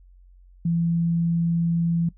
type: tone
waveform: sine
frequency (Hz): 168.3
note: E3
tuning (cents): +36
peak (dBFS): -19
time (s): 0.65-2.09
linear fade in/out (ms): 5
effects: noise-tail reverb RT60 0.1 s tail -19 dB re dry + added 45 Hz sine -48 dBFS peak until 2.17 s